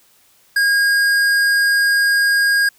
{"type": "tone with hard clipping", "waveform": "triangle", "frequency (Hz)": 1628, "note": "G#6", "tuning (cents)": -35, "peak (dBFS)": -14, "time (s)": [0.56, 2.69], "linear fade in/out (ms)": 5, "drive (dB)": 17, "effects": ["white hiss -54 dBFS RMS until 2.78 s"]}